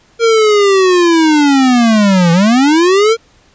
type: linear two-way sweep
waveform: square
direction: down then up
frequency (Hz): 466.2 to 164.81 to 466.2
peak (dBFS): -7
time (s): 0.19-3.17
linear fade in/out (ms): 50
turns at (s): 2.32
effects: pink hiss -49 dBFS RMS until 3.54 s + resampled to 16000 Hz